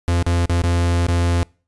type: tone with dropouts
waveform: 45% pulse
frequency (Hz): 86.3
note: F2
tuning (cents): -20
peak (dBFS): -15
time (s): 0.08-1.43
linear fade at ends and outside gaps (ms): 0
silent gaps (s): 0.226-0.265 / 0.456-0.496 / 0.618-0.638 / 1.066-1.085
effects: noise-tail reverb RT60 0.4 s tail -26 dB re dry + resampled to 24000 Hz